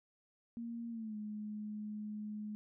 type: tone with pitch glide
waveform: sine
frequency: 233.1 to 211.3 Hz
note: A#3 to G#3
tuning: 0 to +30 cents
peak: -40 dBFS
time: 0.57-2.55 s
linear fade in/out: 0 ms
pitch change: -170 cents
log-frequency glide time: 0.9-1.16 s
effects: none